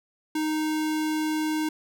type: tone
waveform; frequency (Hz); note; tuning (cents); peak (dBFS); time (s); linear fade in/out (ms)
square; 310; D#4; -6; -25; 0.35-1.69; 5
effects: none

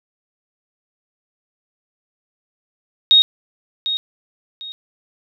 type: tone with echo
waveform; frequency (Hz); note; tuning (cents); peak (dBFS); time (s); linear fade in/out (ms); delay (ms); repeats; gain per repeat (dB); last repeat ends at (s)
sine; 3738; A#7; +4; -7; 3.11-3.22; 0; 750; 2; -11; 4.72
effects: none

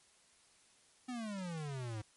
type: exponential sweep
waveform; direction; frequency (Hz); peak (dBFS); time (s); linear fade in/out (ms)
square; down; 257.4 to 103.83; -40; 1.08-2.02; 10
effects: white hiss -67 dBFS RMS until 2.16 s + MP3 48 kbps

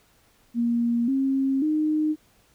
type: tone with pitch steps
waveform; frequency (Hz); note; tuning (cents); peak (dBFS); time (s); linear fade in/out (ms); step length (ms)
sine; 235.7 / 269.2 / 307.4; A#3 / C4 / D#4; +19 / +49 / -21; -20; 0.54-2.16; 50; 540
effects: pink hiss -61 dBFS RMS until 2.54 s

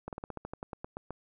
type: slowing click train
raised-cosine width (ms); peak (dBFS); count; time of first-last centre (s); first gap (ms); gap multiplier
1; -24; 13; 0.08-1.106; 48; 1.1
effects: none

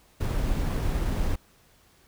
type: noise with sample-and-hold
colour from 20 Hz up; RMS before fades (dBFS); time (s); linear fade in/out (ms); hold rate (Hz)
brown; -26; 0.2-1.36; 10; 11025
effects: pink hiss -60 dBFS RMS until 2.07 s

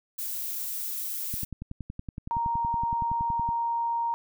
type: noise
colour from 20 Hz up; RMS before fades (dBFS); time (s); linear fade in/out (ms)
violet; -33; 0.18-1.45; 10
type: click train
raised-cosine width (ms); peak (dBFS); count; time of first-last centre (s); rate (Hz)
5; -23; 24; 1.34-3.49; 10.7
type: tone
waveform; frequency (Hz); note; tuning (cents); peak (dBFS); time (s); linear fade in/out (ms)
sine; 932.3; A#5; 0; -25; 2.31-4.14; 0
effects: none

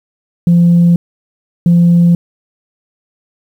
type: tone pair in turn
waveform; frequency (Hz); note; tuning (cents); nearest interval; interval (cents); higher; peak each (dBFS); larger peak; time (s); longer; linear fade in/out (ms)
sine; 172.2 / 172.2; F3 / F3; -24 / -24; unison; 0; neither; -3; neither; 0.47-0.96 / 1.66-2.15; neither; 2
effects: tanh soft clip ceiling -2 dBFS + 7-bit

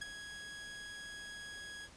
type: tone with ADSR envelope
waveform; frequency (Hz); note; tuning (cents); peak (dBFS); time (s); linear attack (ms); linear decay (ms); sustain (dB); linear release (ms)
sawtooth; 1661.2; G#6; 0; -33; 0.01-1.89; 10; 15; -9; 50
effects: pink hiss -58 dBFS RMS until 1.96 s + resampled to 22050 Hz

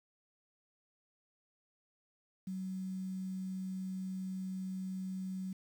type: tone with quantisation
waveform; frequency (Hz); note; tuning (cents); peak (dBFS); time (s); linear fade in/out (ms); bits
sine; 188.1; F#3; +29; -37; 2.47-5.53; 5; 10
effects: none

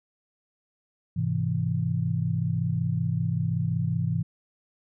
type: chord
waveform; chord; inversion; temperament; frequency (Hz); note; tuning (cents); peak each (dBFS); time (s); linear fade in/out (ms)
sine; Ab augmented; none; equal with one note detuned; 103.83 / 129.16 / 164.81; Ab2 / C3 / E3; 0 / -22 / 0; -29 / -28 / -27; 1.16-4.23; 10
effects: none

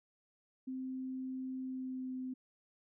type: tone with pitch glide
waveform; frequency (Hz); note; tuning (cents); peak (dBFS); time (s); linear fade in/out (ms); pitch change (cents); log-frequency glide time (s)
sine; 260 to 257.2; C4 to C4; -11 to -30; -38; 0.67-2.34; 10; -19; 1.6-2.15
effects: none

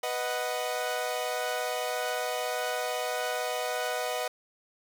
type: chord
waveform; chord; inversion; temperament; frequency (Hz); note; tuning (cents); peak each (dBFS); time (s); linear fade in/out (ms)
sawtooth; B major; none; equal; 493.9 / 622.3 / 740; B4 / D#5 / F#5; 0 / 0 / 0; -30; 0.03-4.28; 5
effects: none

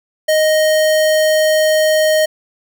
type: tone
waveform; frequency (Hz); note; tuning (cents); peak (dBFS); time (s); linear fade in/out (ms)
square; 622.3; D#5; 0; -11; 0.28-2.26; 10
effects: none

